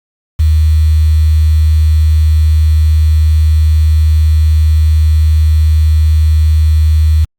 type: tone with quantisation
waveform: sine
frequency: 77.78 Hz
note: D#2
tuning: in tune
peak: -5 dBFS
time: 0.39-7.25 s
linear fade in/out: 10 ms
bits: 5
effects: Opus 48 kbps